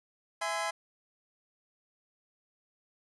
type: chord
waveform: 25% pulse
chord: E augmented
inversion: none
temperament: equal with one note detuned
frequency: 659.3 / 830.6 / 1024.4 Hz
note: E5 / G#5 / B#5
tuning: 0 / 0 / -37 cents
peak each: -32 dBFS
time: 0.41-0.71 s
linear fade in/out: 10 ms
effects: resampled to 24000 Hz + 10-bit